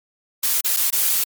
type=noise with dropouts; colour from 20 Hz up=blue; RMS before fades=-19 dBFS; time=0.43-1.24 s; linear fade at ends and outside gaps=5 ms; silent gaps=0.609-0.644 / 0.765-0.769 / 0.904-0.925 s; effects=MP3 96 kbps